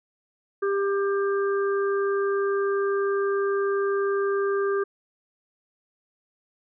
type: harmonic tone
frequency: 397 Hz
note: G4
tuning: 22 cents sharp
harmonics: 1 / 3 / 4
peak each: -22 / -31 / -34 dBFS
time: 0.62-4.84 s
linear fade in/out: 10 ms
effects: none